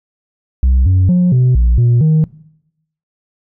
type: tone with pitch steps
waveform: sine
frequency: 64.2 / 92.8 / 179 / 126.4 / 58.8 / 120 / 156.6 Hz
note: C2 / F#2 / F3 / B2 / A#1 / B2 / D#3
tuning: -32 / +6 / +43 / +41 / +16 / -49 / +11 cents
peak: -5 dBFS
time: 0.63-2.24 s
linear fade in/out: 0 ms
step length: 230 ms
effects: noise-tail reverb RT60 0.8 s tail -22 dB re dry + tanh soft clip ceiling -6 dBFS